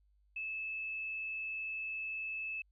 sine tone with frequency modulation, 2609 Hz, E7, 18 cents flat, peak -37 dBFS, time 0.36-2.62 s, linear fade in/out 5 ms, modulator 79.2 Hz, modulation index 0.28, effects added 50 Hz sine -67 dBFS peak until 2.71 s

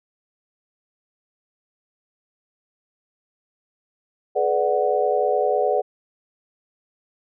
sine chord, G# half-diminished seventh, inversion none, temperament equal with one note detuned, 424 / 493.9 / 587.3 / 740 Hz, G#4 / B4 / D5 / F#5, +36 / 0 / 0 / 0 cents, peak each -23 dBFS, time 4.35-5.82 s, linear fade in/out 20 ms, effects none

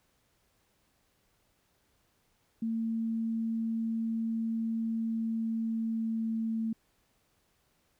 sine tone with pitch glide, 226 to 224.1 Hz, A3 to A3, +47 to +32 cents, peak -29 dBFS, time 2.62-6.73 s, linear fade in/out 5 ms, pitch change -15 cents, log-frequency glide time 4.84-6.6 s, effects pink hiss -72 dBFS RMS until 7.99 s

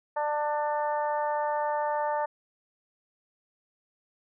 harmonic tone, 297.4 Hz, D4, 22 cents sharp, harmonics 2 / 3 / 4 / 5 / 6, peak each -30 / -28 / -38 / -43 / -41 dBFS, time 0.16-2.26 s, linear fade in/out 10 ms, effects none

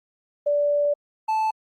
sine / triangle tone pair in turn, 582 / 875.3 Hz, D5 / A5, -16 / -9 cents, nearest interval perfect fifth, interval 707 cents, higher second, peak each -18 dBFS, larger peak neither, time 0.46-0.94 / 1.28-1.51 s, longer first, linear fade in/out 10 ms, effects Opus 24 kbps

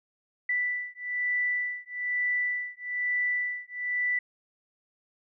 sine beating tone pair, 1975.5 / 1976.6 Hz, B6 / B6, 0 / +1 cents, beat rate 1.1 Hz, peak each -30 dBFS, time 0.49-4.19 s, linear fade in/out 5 ms, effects none

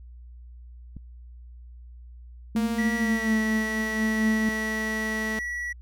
click, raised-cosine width 5 ms, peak -27 dBFS, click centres 0.967 s
sine tone with tremolo, 220 Hz, A3, in tune, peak -21 dBFS, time 2.55-4.49 s, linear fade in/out 2 ms, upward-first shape triangle, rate 4.2 Hz, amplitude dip 65%
sawtooth tone with pitch glide, 233.5 to 219.1 Hz, A#3 to A3, +3 to -7 cents, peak -25 dBFS, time 2.56-5.39 s, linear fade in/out 2 ms, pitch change -110 cents, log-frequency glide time 2.96-3.39 s
triangle tone, 1940 Hz, B6, 31 cents flat, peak -27 dBFS, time 2.78-5.73 s, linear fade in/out 10 ms
effects added 60 Hz sine -42 dBFS peak until 5.81 s

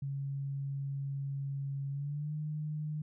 sine tone with pitch glide, 138.59 to 152.01 Hz, C#3 to D#3, 0 to -40 cents, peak -34 dBFS, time 0.02-3.02 s, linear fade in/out 5 ms, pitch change +160 cents, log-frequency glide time 1.9-2.34 s, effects none

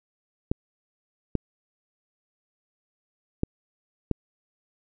clicks, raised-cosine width 3 ms, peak -10 dBFS, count 4, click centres 0.515 / 1.353 / 3.434 / 4.113 s, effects none

